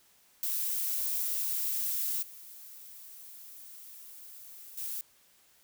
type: noise with level steps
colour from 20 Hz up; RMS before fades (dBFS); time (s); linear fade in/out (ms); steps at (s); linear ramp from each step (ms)
violet; -32 / -49 / -37; 0.43-5.01; 0; 2.22 / 4.77; 10
effects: white hiss -64 dBFS RMS until 5.63 s